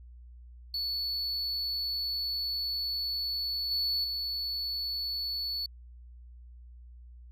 triangle tone with level steps, 4435 Hz, C#8, in tune, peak -29 / -26 / -30 dBFS, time 0.74-5.66 s, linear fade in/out 2 ms, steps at 3.71 / 4.04 s, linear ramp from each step 2 ms, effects added 60 Hz sine -47 dBFS peak until 7.31 s

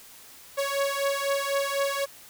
sawtooth beating tone pair, 554.4 / 558.4 Hz, C#5 / C#5, 0 / +13 cents, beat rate 4 Hz, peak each -24 dBFS, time 0.57-2.06 s, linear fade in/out 20 ms, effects white hiss -49 dBFS RMS until 2.29 s

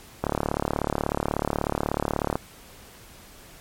click train, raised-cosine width 1 ms, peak -9 dBFS, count 78, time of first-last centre 0.24-2.355 s, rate 36.4 Hz, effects pink hiss -48 dBFS RMS until 3.6 s + MP3 64 kbps

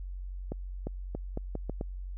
accelerating click train, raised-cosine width 2 ms, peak -21 dBFS, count 7, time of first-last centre 0.52-1.811 s, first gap 350 ms, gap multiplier 0.8, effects added 46 Hz sine -36 dBFS peak until 2.17 s

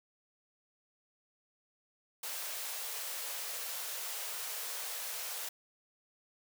white high-pass noise, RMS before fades -40 dBFS, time 2.23-5.49 s, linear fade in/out 5 ms, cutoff 420 Hz, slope 96 dB/octave, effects none

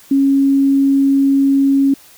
sine tone, 274.8 Hz, C#4, 15 cents flat, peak -9 dBFS, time 0.11-1.94 s, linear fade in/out 5 ms, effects white hiss -44 dBFS RMS until 2.17 s

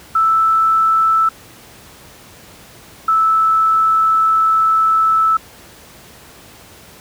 sine tone pair in turn, 1318.5 / 1312.1 Hz, E6 / E6, 0 / -8 cents, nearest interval unison, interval 8 cents, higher first, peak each -10 dBFS, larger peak neither, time 0.15-1.29 / 3.08-5.37 s, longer second, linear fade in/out 5 ms, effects pink hiss -41 dBFS RMS until 7 s + high-pass 60 Hz 12 dB/octave

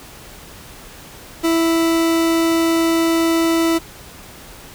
40% pulse tone, 329.8 Hz, E4, 1 cent sharp, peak -13 dBFS, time 1.43-3.79 s, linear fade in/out 20 ms, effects pink hiss -39 dBFS RMS until 4.74 s

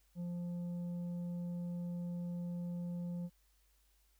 triangle tone with tanh clipping, 174.61 Hz, F3, in tune, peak -39 dBFS, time 0.15-3.3 s, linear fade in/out 50 ms, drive 10 dB, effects added 50 Hz sine -70 dBFS peak until 4.19 s + white hiss -75 dBFS RMS until 4.19 s

